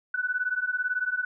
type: beating tone pair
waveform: sine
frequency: 1480 / 1498 Hz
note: F#6 / F#6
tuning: 0 / +21 cents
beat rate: 18 Hz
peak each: -29 / -28 dBFS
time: 0.14-1.25 s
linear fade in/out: 5 ms
effects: none